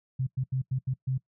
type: tone bursts at uneven times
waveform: sine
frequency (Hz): 130.81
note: C3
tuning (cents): 0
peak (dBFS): -25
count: 6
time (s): 0.19-0.27 / 0.37-0.44 / 0.52-0.62 / 0.71-0.79 / 0.87-0.94 / 1.07-1.18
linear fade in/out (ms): 10
effects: noise-tail reverb RT60 0.1 s tail -21 dB re dry